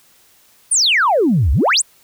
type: exponential two-way sweep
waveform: sine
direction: down then up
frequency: 10000 to 60.6 to 10000 Hz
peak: -10 dBFS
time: 0.71-1.82 s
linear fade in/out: 10 ms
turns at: 1.52 s
effects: tanh soft clip ceiling -6 dBFS + white hiss -52 dBFS RMS until 2.03 s